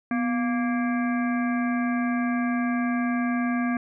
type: harmonic tone with a mistuned harmonic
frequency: 233.1 Hz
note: A#3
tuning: in tune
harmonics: 1 / 3 / 5 / 7 / 9 / 10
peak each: -23 / -33 / -35 / -34 / -40 / -41 dBFS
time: 0.11-3.77 s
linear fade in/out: 2 ms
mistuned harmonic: 1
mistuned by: +93 cents
effects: none